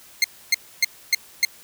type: tone bursts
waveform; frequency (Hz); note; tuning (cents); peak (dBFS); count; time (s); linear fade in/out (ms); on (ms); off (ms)
20% pulse; 2112; C7; +16; -9; 5; 0.22-1.45; 2; 22; 280
effects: white hiss -48 dBFS RMS until 1.63 s